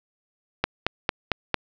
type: click train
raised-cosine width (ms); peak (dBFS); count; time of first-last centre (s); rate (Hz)
0.3; -4; 5; 0.64-1.543; 4.43
effects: low-pass 5000 Hz 12 dB/octave